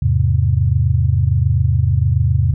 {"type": "chord", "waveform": "sine", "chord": "E augmented", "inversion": "none", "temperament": "equal", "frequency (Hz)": [82.41, 103.83, 130.81], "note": ["E2", "G#2", "B#2"], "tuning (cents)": [0, 0, 0], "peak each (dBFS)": -16, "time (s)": [0.02, 2.54], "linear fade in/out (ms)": 5, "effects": []}